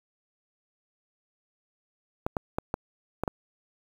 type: clicks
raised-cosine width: 1 ms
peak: -13 dBFS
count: 6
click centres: 2.265 / 2.368 / 2.585 / 2.741 / 3.236 / 3.278 s
effects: 7-bit